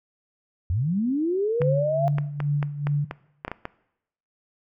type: linear sweep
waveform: sine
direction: up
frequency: 78.1 to 698.5 Hz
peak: -21 dBFS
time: 0.7-2.08 s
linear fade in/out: 0 ms
type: tone with tremolo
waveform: sine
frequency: 145.1 Hz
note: D3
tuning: 21 cents flat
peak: -19 dBFS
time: 1.6-3.05 s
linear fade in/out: 10 ms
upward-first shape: sine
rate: 2.4 Hz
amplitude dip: 70%
type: clicks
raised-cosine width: 0.5 ms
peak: -15 dBFS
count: 10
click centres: 1.618 / 2.184 / 2.403 / 2.628 / 2.87 / 3.111 / 3.449 / 3.48 / 3.516 / 3.654 s
effects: noise-tail reverb RT60 0.8 s tail -20 dB re dry